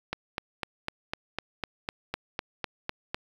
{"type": "click train", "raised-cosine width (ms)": 0.3, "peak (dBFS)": -14, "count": 13, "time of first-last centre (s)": [0.13, 3.145], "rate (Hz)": 3.98, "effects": ["7-bit"]}